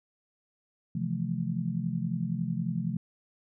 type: chord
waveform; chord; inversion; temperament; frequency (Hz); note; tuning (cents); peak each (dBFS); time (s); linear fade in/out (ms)
sine; F major seventh; second; just; 130.96 / 163.7 / 174.61 / 218.3; C3 / E3 / F3 / A3; +2 / -12 / 0 / -13; -35 / -34 / -32 / -35; 0.95-2.97; 5
effects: none